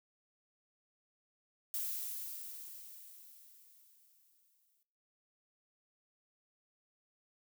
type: noise with exponential decay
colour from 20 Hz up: violet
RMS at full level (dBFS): -37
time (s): 1.74-4.83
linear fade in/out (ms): 0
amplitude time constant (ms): 670
effects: noise-tail reverb RT60 0.7 s tail -20 dB re dry